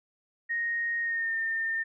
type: tone with pitch glide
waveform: sine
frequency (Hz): 1865 to 1810.9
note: A#6 to A6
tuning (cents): 0 to +49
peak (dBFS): -27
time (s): 0.49-1.84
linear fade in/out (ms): 20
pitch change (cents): -51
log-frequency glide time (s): 1.01-1.36
effects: none